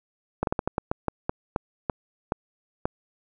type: slowing click train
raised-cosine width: 1 ms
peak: -10 dBFS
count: 13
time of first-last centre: 0.43-2.855 s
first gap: 42 ms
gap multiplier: 1.26
effects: none